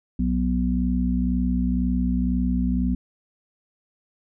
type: harmonic tone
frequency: 62 Hz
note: B1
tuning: 7 cents sharp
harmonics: 1 / 3 / 4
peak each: -24 / -24 / -24 dBFS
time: 0.19-2.95 s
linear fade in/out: 5 ms
effects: none